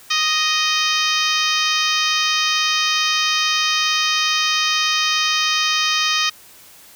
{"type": "harmonic tone with a mistuned harmonic", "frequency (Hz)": 622.3, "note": "D#5", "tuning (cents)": 0, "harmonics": [2, 3, 4, 5, 6, 7, 8, 9, 10], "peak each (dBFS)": [-23, -25, -23, -23, -24, -29, -25, -28, -30], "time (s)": [0.1, 6.3], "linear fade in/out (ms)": 10, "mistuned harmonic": 10, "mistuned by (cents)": 17, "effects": ["white hiss -45 dBFS RMS until 6.95 s"]}